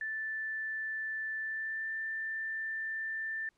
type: tone with pitch glide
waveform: sine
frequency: 1760 to 1778.4 Hz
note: A6 to A6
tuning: 0 to +18 cents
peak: -34 dBFS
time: 0.01-3.49 s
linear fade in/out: 2 ms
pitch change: +18 cents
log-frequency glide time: 1.39-1.91 s
effects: pink hiss -75 dBFS RMS until 3.57 s + low-pass 8000 Hz 12 dB/octave